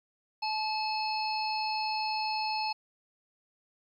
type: harmonic tone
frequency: 864 Hz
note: A5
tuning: 32 cents flat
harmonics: 1 / 3 / 5 / 6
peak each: -31 / -38 / -36 / -40 dBFS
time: 0.42-2.73 s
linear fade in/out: 10 ms
effects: 11-bit